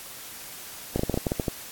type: clicks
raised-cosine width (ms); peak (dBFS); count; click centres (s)
2; -11; 10; 0.96 / 0.994 / 1.034 / 1.097 / 1.142 / 1.175 / 1.268 / 1.319 / 1.398 / 1.482
effects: white hiss -41 dBFS RMS until 1.71 s + AAC 64 kbps